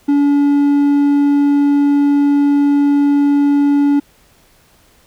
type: tone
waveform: triangle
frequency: 285.7 Hz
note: D4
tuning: 48 cents flat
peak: -7 dBFS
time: 0.08-4 s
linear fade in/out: 10 ms
effects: pink hiss -51 dBFS RMS until 5.06 s